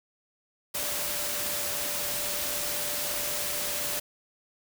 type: tone in noise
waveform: sine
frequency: 587.3 Hz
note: D5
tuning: in tune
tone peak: -41 dBFS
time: 0.74-4 s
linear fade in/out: 10 ms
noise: white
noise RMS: -31 dBFS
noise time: 0.74-4 s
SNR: -13 dB
effects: none